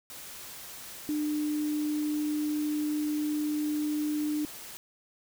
sine tone in noise, 300 Hz, D4, 37 cents sharp, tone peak -27 dBFS, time 1.09-4.45 s, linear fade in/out 0 ms, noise white, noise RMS -44 dBFS, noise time 0.1-4.77 s, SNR +14 dB, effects none

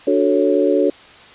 sine chord, D major seventh, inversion none, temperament equal, 293.7 / 370 / 440 / 554.4 Hz, D4 / F#4 / A4 / C#5, 0 / 0 / 0 / 0 cents, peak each -18 dBFS, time 0.07-0.9 s, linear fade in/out 5 ms, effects white hiss -42 dBFS RMS until 1.34 s + resampled to 8000 Hz

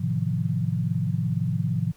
sine chord, F dominant seventh, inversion first, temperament just, 109.13 / 130.96 / 157.15 / 174.61 Hz, A2 / C3 / Eb3 / F3, -14 / +2 / +18 / 0 cents, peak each -28 dBFS, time 0-1.92 s, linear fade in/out 10 ms, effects pink hiss -58 dBFS RMS until 1.96 s

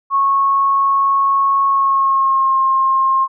sine tone with pitch glide, 1099 to 1065.9 Hz, C#6 to C6, -15 to +32 cents, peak -11 dBFS, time 0.1-3.28 s, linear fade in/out 50 ms, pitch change -53 cents, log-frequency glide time 1.67-2.59 s, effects none

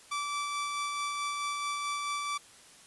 sawtooth tone with tremolo, 1161 Hz, D6, 20 cents flat, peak -27 dBFS, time 0.11-2.38 s, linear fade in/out 10 ms, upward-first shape sine, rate 4.6 Hz, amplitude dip 25%, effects white hiss -55 dBFS RMS until 2.86 s + resampled to 24000 Hz

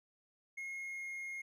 triangle tone with pitch glide, 2156 to 2144 Hz, C#7 to C7, -49 to +42 cents, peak -39 dBFS, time 0.57-1.42 s, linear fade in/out 10 ms, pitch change -9 cents, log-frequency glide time 0.76-1.09 s, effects none

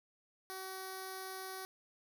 5% pulse tone with notch filter, 378.5 Hz, F#4, 39 cents sharp, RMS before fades -45 dBFS, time 0.5-1.65 s, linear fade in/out 0 ms, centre 2800 Hz, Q 0.72, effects none

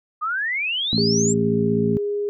sine exponential sweep, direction up, 1200 to 7730 Hz, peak -21 dBFS, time 0.21-1.34 s, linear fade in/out 20 ms
harmonic tone, 55.9 Hz, A1, 28 cents sharp, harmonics 2 / 3 / 4 / 5, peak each -27 / -24 / -21 / -29 dBFS, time 0.93-1.97 s, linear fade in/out 0 ms
sine tone with pitch glide, 403.9 to 410.5 Hz, G#4 to G#4, -48 to -20 cents, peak -21 dBFS, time 0.98-2.29 s, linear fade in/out 0 ms, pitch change +28 cents, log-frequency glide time 1.19-2.15 s
effects none

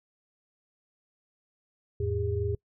sine tone cluster, 84.7 / 108.6 / 405.5 Hz, E2 / A2 / G#4, +48 / -22 / -41 cents, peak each -31 dBFS, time 2-2.55 s, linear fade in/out 5 ms, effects noise-tail reverb RT60 0.1 s tail -25 dB re dry

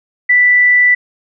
sine tone, 1975.5 Hz, B6, in tune, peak -6 dBFS, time 0.29-0.95 s, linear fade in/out 10 ms, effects none

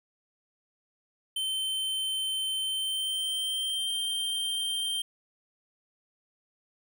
square tone with pitch glide, 3093 to 3156 Hz, G7 to G7, -24 to +11 cents, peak -29 dBFS, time 1.36-5.02 s, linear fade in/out 5 ms, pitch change +35 cents, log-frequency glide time 2.59-3.95 s, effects none

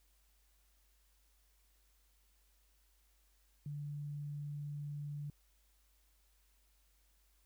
sine tone, 145.9 Hz, D3, 11 cents flat, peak -40 dBFS, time 3.66-5.3 s, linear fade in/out 2 ms, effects added 50 Hz sine -70 dBFS peak until 7.45 s + white hiss -75 dBFS RMS until 7.45 s

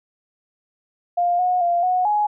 sine tone with pitch steps, 702 / 726 / 694 / 732 / 837 Hz, F5 / F#5 / F5 / F#5 / G#5, +9 / -33 / -11 / -19 / +13 cents, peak -16 dBFS, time 1.17-2.27 s, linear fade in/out 10 ms, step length 220 ms, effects none

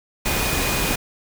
sine tone in noise, 2469 Hz, D#7, 14 cents flat, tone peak -29 dBFS, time 0.25-0.96 s, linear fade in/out 10 ms, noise pink, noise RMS -22 dBFS, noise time 0.25-0.96 s, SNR -10 dB, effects none

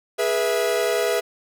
45% pulse chord, E major, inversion first, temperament equal with one note detuned, 415.3 / 486.2 / 659.3 Hz, G#4 / B4 / E5, 0 / -27 / 0 cents, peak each -24 dBFS, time 0.18-1.21 s, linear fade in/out 20 ms, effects none

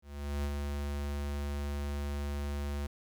square tone with ADSR envelope, 71.8 Hz, D2, 39 cents flat, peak -31 dBFS, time 0.02-2.87 s, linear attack 420 ms, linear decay 54 ms, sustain -3 dB, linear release 8 ms, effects 12-bit

